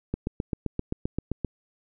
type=click train; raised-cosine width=3 ms; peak=-14 dBFS; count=11; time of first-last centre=0.14-1.447 s; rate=7.65 Hz; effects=none